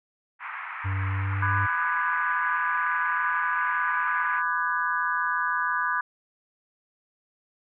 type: band-pass noise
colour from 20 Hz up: pink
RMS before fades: -36 dBFS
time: 0.39-4.43 s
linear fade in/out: 50 ms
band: 930 to 2300 Hz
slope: 48 dB/octave
type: tone with pitch glide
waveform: triangle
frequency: 96.2 to 98.22 Hz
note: G2 to G2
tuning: -32 to +4 cents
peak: -23 dBFS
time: 0.84-1.67 s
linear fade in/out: 20 ms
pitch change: +36 cents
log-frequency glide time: 1.07-1.38 s
type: chord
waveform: sine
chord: G# half-diminished seventh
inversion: first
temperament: just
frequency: 996.7 / 1196.1 / 1495.1 / 1661.2 Hz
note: B5 / D6 / F#6 / G#6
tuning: +16 / +31 / +18 / 0 cents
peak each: -29 dBFS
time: 1.42-6.01 s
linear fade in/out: 5 ms
effects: none